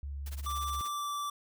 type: tone with vibrato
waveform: sine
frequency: 70.2 Hz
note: C#2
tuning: 22 cents sharp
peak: -36 dBFS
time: 0.03-0.81 s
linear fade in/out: 0 ms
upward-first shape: sine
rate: 5.1 Hz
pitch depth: 9 cents each way
type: noise with tremolo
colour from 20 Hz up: white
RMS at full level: -46 dBFS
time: 0.26-0.89 s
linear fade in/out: 2 ms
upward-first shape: sine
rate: 17 Hz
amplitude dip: 95%
type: tone with pitch glide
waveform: square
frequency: 1173 to 1164.2 Hz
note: D6 to D6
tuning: -2 to -15 cents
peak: -34 dBFS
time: 0.46-1.3 s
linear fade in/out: 5 ms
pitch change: -13 cents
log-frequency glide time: 0.88-1.1 s
effects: none